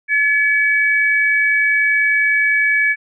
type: tone pair together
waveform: sine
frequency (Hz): 1714 / 2275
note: A6 / C#7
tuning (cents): -46 / +44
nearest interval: perfect fourth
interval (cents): 490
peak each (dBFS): -15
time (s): 0.08-2.96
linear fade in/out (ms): 50
effects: none

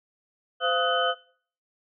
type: tone cluster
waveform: sine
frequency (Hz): 515 / 689 / 1261 / 1486 / 3051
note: C5 / F5 / D#6 / F#6 / G7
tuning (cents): -28 / -24 / +23 / +7 / -48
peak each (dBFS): -28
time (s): 0.6-1.15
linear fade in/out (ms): 50
effects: noise-tail reverb RT60 0.5 s tail -20 dB re dry

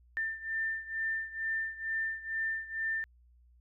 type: beating tone pair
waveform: sine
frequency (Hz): 1790 / 1792.2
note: A6 / A6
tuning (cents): +29 / +31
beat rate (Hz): 2.2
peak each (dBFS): -34 / -37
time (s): 0.17-3.04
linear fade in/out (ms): 0
effects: added 60 Hz sine -59 dBFS peak until 3.6 s

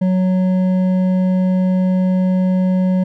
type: tone with hard clipping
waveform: sine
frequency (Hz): 185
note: F#3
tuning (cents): 0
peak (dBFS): -14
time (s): 0.01-3.04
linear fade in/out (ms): 10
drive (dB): 7
effects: none

